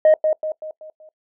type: tone with echo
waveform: sine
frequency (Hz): 622.3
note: D#5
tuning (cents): 0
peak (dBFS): -7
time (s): 0.05-0.14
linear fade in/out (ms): 2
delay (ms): 190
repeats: 5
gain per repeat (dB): -7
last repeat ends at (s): 1.09
effects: noise-tail reverb RT60 0.1 s tail -22 dB re dry + tanh soft clip ceiling -7 dBFS